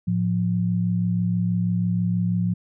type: tone pair together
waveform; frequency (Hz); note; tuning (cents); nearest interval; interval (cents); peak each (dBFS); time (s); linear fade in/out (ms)
sine; 110.61 / 176.8; A2 / F3; +10 / +22; minor sixth; 812; -24 / -21; 0.07-2.54; 10
effects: none